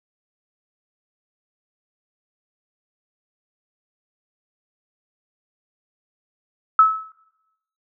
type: tone with exponential decay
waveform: sine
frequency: 1298 Hz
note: E6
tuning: 27 cents flat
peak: -6 dBFS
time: 6.79-7.12 s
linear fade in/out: 2 ms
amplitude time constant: 71 ms
effects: noise-tail reverb RT60 0.9 s tail -19 dB re dry